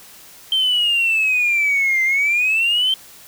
sine exponential two-way sweep, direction down then up, 3140 to 2073 to 3140 Hz, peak -13 dBFS, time 0.52-2.94 s, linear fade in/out 2 ms, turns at 2.03 s, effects tanh soft clip ceiling -11 dBFS + white hiss -43 dBFS RMS until 3.27 s

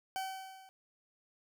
40% pulse tone with level ramp, 764 Hz, G5, 45 cents flat, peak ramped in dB -33 to -55 dBFS, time 0.16-0.69 s, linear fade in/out 0 ms, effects none

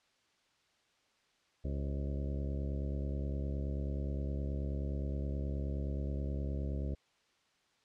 harmonic tone with a mistuned harmonic, 69.5 Hz, C#2, 5 cents sharp, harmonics 1 / 2 / 3 / 4 / 5 / 6 / 7 / 8 / 9, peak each -35 / -41 / -45 / -47 / -49 / -51 / -52 / -53 / -54 dBFS, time 1.64-6.95 s, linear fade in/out 10 ms, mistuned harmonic 7, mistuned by +74 cents, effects white hiss -72 dBFS RMS until 7.84 s + low-pass 5000 Hz 12 dB/octave

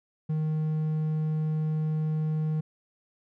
triangle tone, 155.56 Hz, D#3, in tune, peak -23 dBFS, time 0.29-2.61 s, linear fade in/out 10 ms, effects none

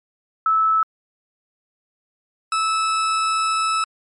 sine / 40% pulse tone pair in turn, 1307 / 1307 Hz, E6 / E6, -15 / -15 cents, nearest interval unison, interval 0 cents, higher neither, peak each -14 / -17 dBFS, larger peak first, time 0.46-0.83 / 2.52-3.84 s, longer second, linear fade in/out 2 ms, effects MP3 48 kbps

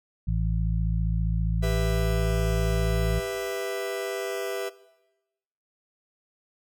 harmonic tone, 55 Hz, A1, in tune, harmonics 1 / 2 / 3, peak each -25 / -28 / -30 dBFS, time 0.27-3.2 s, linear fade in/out 10 ms
45% pulse chord, E minor, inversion first, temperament just, 395.6 / 494.4 / 659.3 Hz, G4 / B4 / E5, +16 / +2 / 0 cents, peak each -33 dBFS, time 1.62-4.7 s, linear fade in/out 20 ms
effects noise-tail reverb RT60 1.0 s tail -19 dB re dry

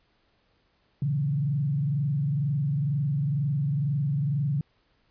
sine tone with frequency modulation, 142.7 Hz, D3, 49 cents flat, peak -23 dBFS, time 1.02-4.61 s, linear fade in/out 2 ms, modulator 22.1 Hz, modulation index 0.75, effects pink hiss -68 dBFS RMS until 5.1 s + resampled to 11025 Hz

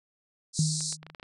white band-pass noise, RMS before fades -33 dBFS, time 0.53-0.97 s, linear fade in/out 50 ms, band 4000 to 9200 Hz, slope 96 dB/octave
sine tone with exponential decay, 155.56 Hz, D#3, in tune, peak -20 dBFS, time 0.59-1.15 s, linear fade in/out 2 ms, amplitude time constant 120 ms
clicks, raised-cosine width 0.3 ms, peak -28 dBFS, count 8, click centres 0.807 / 0.926 / 1.03 / 1.066 / 1.1 / 1.148 / 1.198 / 1.229 s
effects none

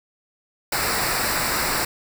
pink noise with comb filter, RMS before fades -23 dBFS, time 0.72-1.85 s, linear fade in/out 5 ms, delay 0.31 ms, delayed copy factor -0.7, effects none

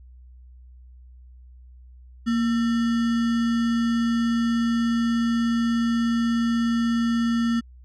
sine tone with sample-and-hold, 233.3 Hz, A#3, 2 cents sharp, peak -19 dBFS, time 2.26-7.61 s, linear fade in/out 20 ms, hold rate 1575 Hz, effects added 62 Hz sine -44 dBFS peak until 7.84 s + low-pass 5000 Hz 12 dB/octave

